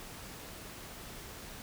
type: silence
effects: pink hiss -47 dBFS RMS until 1.62 s